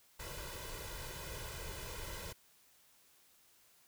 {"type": "noise with comb filter", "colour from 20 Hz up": "pink", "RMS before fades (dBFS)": -45, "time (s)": [0.19, 2.33], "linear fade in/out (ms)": 10, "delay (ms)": 2, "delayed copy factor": 0.75, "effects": ["white hiss -67 dBFS RMS until 3.87 s"]}